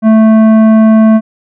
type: tone with tanh clipping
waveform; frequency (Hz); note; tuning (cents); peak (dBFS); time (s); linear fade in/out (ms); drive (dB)
triangle; 220; A3; 0; -4; 0.02-1.21; 50; 16
effects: none